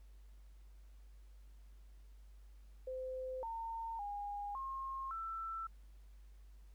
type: tone with pitch steps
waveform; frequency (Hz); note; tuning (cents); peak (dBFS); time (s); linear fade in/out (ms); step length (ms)
sine; 516 / 911 / 816 / 1072 / 1332; C5 / A#5 / G#5 / C6 / E6; -24 / -40 / -31 / +42 / +18; -40; 2.87-5.67; 5; 560
effects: added 50 Hz sine -55 dBFS peak until 6.74 s + pink hiss -75 dBFS RMS until 6.74 s